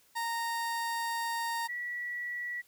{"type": "tone pair in turn", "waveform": ["30% pulse", "sine"], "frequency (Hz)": [927, 1941.7], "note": ["A#5", "B6"], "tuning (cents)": [-10, -30], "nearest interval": "octave + minor second", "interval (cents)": 1280, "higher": "second", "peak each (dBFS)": [-29, -34], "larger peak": "first", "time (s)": [[0.15, 1.68], [1.68, 2.62]], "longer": "first", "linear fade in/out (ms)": 20, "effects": ["white hiss -65 dBFS RMS until 2.67 s"]}